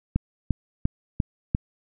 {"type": "click train", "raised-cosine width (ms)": 5, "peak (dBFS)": -9, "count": 5, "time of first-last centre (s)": [0.16, 1.549], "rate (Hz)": 2.88, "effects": []}